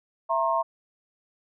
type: tone cluster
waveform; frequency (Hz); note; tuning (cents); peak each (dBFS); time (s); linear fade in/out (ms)
sine; 664 / 930 / 1071; E5 / A#5 / C6; +12 / -4 / +40; -26; 0.29-0.63; 20
effects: none